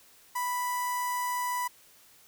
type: tone with notch filter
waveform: sawtooth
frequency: 987.8 Hz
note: B5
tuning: in tune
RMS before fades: -31 dBFS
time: 0.35-1.68 s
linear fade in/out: 10 ms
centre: 3500 Hz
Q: 0.71
effects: white hiss -58 dBFS RMS until 2.27 s